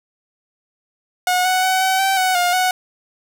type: tone with pitch steps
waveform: sawtooth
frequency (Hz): 727 / 742 / 751 / 758 / 773 / 745 / 710 / 739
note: F#5 / F#5 / F#5 / F#5 / G5 / F#5 / F5 / F#5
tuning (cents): -31 / +5 / +26 / +42 / -24 / +12 / +28 / -2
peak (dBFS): -11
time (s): 1.27-2.71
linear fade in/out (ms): 2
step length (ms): 180
effects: none